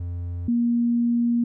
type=tone pair in turn; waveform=triangle / sine; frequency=87.3 / 236.8 Hz; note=F2 / A#3; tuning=0 / +27 cents; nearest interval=octave + perfect fourth; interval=1727 cents; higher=second; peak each=-25 / -18 dBFS; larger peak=second; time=0-0.48 / 0.48-1.44 s; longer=second; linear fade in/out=5 ms; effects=none